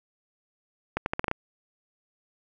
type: accelerating click train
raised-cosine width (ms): 0.5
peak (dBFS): -11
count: 7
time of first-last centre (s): 0.97-1.314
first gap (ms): 91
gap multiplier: 0.81
effects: none